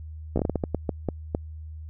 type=slowing click train; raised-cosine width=2 ms; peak=-11 dBFS; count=12; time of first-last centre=0.36-1.349 s; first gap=14 ms; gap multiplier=1.34; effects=added 78 Hz sine -36 dBFS peak until 1.89 s